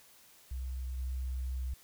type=tone with level steps; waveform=sine; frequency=63.9 Hz; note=C2; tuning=40 cents flat; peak=-35 / -33 dBFS; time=0.51-1.74 s; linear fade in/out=5 ms; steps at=0.98 s; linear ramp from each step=10 ms; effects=white hiss -60 dBFS RMS until 1.83 s